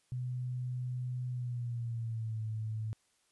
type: tone with pitch glide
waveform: sine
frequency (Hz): 125.2 to 109.62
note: B2 to A2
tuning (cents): +24 to -6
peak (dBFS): -34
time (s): 0.12-2.93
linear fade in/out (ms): 0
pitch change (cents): -230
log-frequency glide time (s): 1.29-2.42
effects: white hiss -73 dBFS RMS until 3.31 s + resampled to 24000 Hz